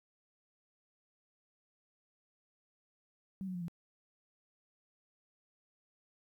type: tone with pitch steps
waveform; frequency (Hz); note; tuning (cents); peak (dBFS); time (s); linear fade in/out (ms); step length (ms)
sine; 191.9 / 184.19 / 176.79 / 169.68; G3 / F#3 / F3 / F3; -37 / -8 / +21 / -50; -37; 3.41-3.682; 0; 68
effects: 12-bit